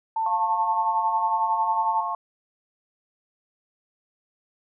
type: tone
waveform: sine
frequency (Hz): 891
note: A5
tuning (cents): +22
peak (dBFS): -22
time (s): 0.16-2.01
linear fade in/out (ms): 5
type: chord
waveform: sine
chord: F augmented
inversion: none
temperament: equal with one note detuned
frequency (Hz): 698.5 / 880 / 1087.8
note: F5 / A5 / C#6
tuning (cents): 0 / 0 / -33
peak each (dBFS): -32 / -30 / -28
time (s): 0.26-2.15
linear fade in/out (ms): 2
effects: none